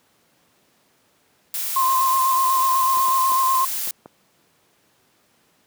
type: noise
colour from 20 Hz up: blue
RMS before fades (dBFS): -26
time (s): 1.54-3.91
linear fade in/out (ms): 2
type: tone with vibrato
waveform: sine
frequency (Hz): 1050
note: C6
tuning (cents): +6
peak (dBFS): -16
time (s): 1.76-3.65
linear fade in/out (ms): 5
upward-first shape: square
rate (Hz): 8.1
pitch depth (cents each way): 23
type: clicks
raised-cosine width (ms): 1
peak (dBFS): -24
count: 5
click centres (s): 2.971 / 3.083 / 3.32 / 3.874 / 4.059
effects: pink hiss -61 dBFS RMS until 5.66 s + high-pass 150 Hz 12 dB/octave